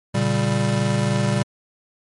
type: chord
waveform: square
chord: G diminished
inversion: first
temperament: just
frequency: 117.6 / 141.12 / 196 Hz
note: Bb2 / Db3 / G3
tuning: +16 / +31 / 0 cents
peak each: -23 / -24 / -23 dBFS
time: 0.14-1.43 s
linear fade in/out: 10 ms
effects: MP3 48 kbps